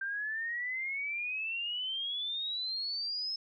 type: exponential sweep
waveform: sine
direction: up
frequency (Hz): 1568 to 5230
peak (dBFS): -33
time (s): 0.01-3.36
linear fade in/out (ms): 5
effects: none